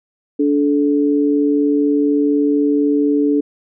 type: tone pair together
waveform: sine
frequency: 289.3 / 433.4 Hz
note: D4 / A4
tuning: -26 / -26 cents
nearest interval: perfect fifth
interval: 700 cents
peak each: -13 / -18 dBFS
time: 0.39-3.41 s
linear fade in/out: 10 ms
effects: none